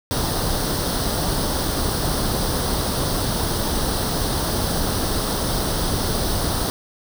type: noise with comb filter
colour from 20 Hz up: pink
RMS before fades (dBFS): -22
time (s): 0.11-6.7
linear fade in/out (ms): 0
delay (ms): 0.21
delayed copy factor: +0.7
effects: none